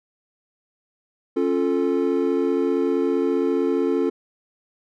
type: chord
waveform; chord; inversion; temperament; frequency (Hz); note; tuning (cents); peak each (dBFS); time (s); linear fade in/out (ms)
triangle; Db augmented; none; equal with one note detuned; 274 / 349.2 / 440; Db4 / F4 / A4; -20 / 0 / 0; -21; 1.36-4.1; 10
effects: none